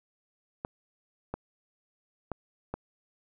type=clicks; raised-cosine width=1 ms; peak=-19 dBFS; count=4; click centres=0.649 / 1.34 / 2.317 / 2.74 s; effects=none